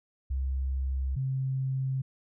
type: tone pair in turn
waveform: sine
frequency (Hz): 66.3 / 132.6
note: C2 / C3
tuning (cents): +23 / +23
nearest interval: octave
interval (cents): 1200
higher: second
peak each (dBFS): -27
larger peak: neither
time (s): 0.3-1.16 / 1.16-2.02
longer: neither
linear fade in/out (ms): 10
effects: none